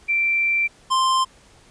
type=tone pair in turn; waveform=sine / square; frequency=2349 / 1046.4 Hz; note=D7 / C6; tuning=0 / 0 cents; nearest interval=octave + major second; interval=1400 cents; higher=first; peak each=-17 dBFS; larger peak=neither; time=0.08-0.68 / 0.9-1.25 s; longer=first; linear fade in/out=20 ms; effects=pink hiss -52 dBFS RMS until 1.7 s + resampled to 22050 Hz